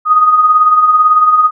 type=tone with tremolo; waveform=sine; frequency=1244.5 Hz; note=D#6; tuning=in tune; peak=-3 dBFS; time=0.05-1.51 s; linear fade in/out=50 ms; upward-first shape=sine; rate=18 Hz; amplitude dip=50%; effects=none